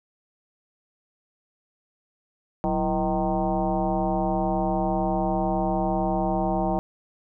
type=tone with frequency modulation; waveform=sine; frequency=480 Hz; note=B4; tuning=49 cents flat; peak=-21 dBFS; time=2.64-6.79 s; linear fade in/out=0 ms; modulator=147 Hz; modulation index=2.8; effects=none